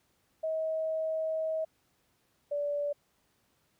sine tone pair in turn, 637 / 579.9 Hz, D#5 / D5, +41 / -22 cents, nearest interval major second, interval 163 cents, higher first, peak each -29 / -29 dBFS, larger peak neither, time 0.43-1.65 / 2.51-2.93 s, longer first, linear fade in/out 10 ms, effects pink hiss -72 dBFS RMS until 3.79 s + high-pass 60 Hz 12 dB/octave

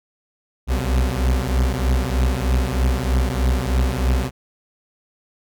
40% pulse beating tone pair, 62.1 / 65.3 Hz, B1 / C2, +10 / -3 cents, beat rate 3.2 Hz, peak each -19 dBFS, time 0.67-4.31 s, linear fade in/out 50 ms, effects none

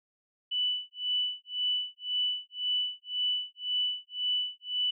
sine tone with tremolo, 2977 Hz, F#7, 10 cents sharp, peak -25 dBFS, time 0.51-4.91 s, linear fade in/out 10 ms, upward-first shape sine, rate 1.9 Hz, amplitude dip 100%, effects none

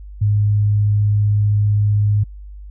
sine tone, 103.83 Hz, G#2, in tune, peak -12 dBFS, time 0.21-2.24 s, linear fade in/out 10 ms, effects added 50 Hz sine -32 dBFS peak until 2.7 s

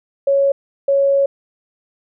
sine tone pair in turn, 554.4 / 554.4 Hz, C#5 / C#5, 0 / 0 cents, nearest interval unison, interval 0 cents, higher neither, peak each -11 dBFS, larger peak neither, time 0.27-0.52 / 0.88-1.26 s, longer second, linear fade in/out 5 ms, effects none

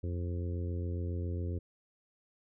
harmonic tone, 87.31 Hz, F2, in tune, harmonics 1 / 2 / 3 / 4 / 5 / 6, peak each -33 / -45 / -45 / -45 / -47 / -51 dBFS, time 0.03-1.59 s, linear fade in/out 10 ms, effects none

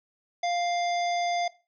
harmonic tone, 699 Hz, F5, 1 cent sharp, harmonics 1 / 3 / 5 / 7 / 9, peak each -25 / -35 / -39 / -42 / -44 dBFS, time 0.43-1.48 s, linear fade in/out 5 ms, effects noise-tail reverb RT60 0.3 s tail -18 dB re dry

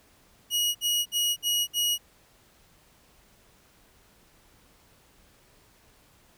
sawtooth tone bursts, 2900 Hz, F#7, 35 cents flat, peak -20 dBFS, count 5, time 0.5-1.982 s, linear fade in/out 50 ms, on 250 ms, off 58 ms, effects pink hiss -60 dBFS RMS until 6.37 s

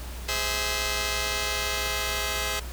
5% pulse chord, Ab augmented, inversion none, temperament just, 415.3 / 519.1 / 648.9 Hz, Ab4 / C5 / E5, 0 / -14 / -27 cents, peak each -20 dBFS, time 0.28-2.6 s, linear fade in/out 10 ms, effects added 60 Hz sine -35 dBFS peak until 2.72 s + pink hiss -42 dBFS RMS until 2.72 s

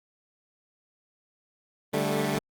15% pulse chord, D suspended fourth, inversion none, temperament equal with one note detuned, 146.83 / 196 / 218.1 Hz, D3 / G3 / A3, 0 / 0 / -15 cents, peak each -23 dBFS, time 1.93-2.39 s, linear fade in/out 10 ms, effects Opus 24 kbps

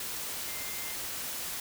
sine tone in noise, 2093 Hz, C7, in tune, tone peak -45 dBFS, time 0.48-0.94 s, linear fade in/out 2 ms, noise white, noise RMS -37 dBFS, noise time 0-1.6 s, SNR -11 dB, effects none

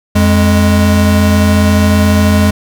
square tone pair together, 87.33 / 207.7 Hz, F2 / G#3, 0 / 0 cents, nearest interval octave + minor third, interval 1500 cents, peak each -10 dBFS, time 0.15-2.51 s, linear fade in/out 10 ms, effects none

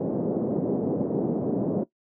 pink band-pass noise, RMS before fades -26 dBFS, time 0-1.84 s, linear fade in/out 10 ms, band 170 to 520 Hz, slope 24 dB/octave, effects noise-tail reverb RT60 0.1 s tail -17 dB re dry

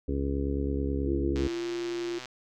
harmonic tone, 69.3 Hz, C#2, in tune, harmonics 1 / 2 / 3 / 4 / 5 / 6 / 7, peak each -30 / -37 / -40 / -32 / -39 / -35 / -40 dBFS, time 0.08-1.48 s, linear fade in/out 5 ms
sine tone with pitch glide, 340 to 347.3 Hz, F4 to F4, -46 to -10 cents, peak -30 dBFS, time 1.06-2.19 s, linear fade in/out 10 ms, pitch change +36 cents, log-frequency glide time 1.45-1.69 s
click train, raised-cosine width 0.2 ms, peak -23 dBFS, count 114, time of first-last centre 1.36-2.257 s, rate 126 Hz
effects none

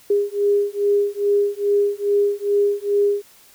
sine beating tone pair, 405.7 / 408.1 Hz, G#4 / G#4, -41 / -30 cents, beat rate 2.4 Hz, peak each -19 dBFS, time 0.1-3.22 s, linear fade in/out 5 ms, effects white hiss -50 dBFS RMS until 3.54 s

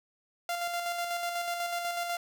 sawtooth tone with tremolo, 694 Hz, F5, 11 cents flat, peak -26 dBFS, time 0.49-2.17 s, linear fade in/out 2 ms, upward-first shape square, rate 8.1 Hz, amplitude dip 35%, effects none

